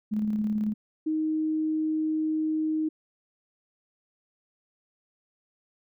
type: tone with tremolo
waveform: sine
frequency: 212.6 Hz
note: G#3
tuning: 41 cents sharp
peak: -23 dBFS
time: 0.11-0.74 s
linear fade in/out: 20 ms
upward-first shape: square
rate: 18 Hz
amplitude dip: 30%
type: tone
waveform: sine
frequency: 312.6 Hz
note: D#4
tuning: 8 cents sharp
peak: -24 dBFS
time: 1.06-2.89 s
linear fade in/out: 10 ms
effects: none